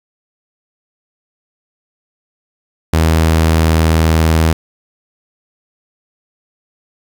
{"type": "tone", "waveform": "sawtooth", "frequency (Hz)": 80.5, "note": "E2", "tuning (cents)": -41, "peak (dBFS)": -5, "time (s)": [2.93, 4.53], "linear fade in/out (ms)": 5, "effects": ["7-bit"]}